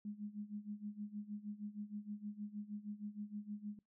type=tone with tremolo; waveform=sine; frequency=208.1 Hz; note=G#3; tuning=4 cents sharp; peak=-40 dBFS; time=0.05-3.79 s; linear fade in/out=2 ms; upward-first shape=sine; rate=6.4 Hz; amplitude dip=85%; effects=noise-tail reverb RT60 0.2 s tail -25 dB re dry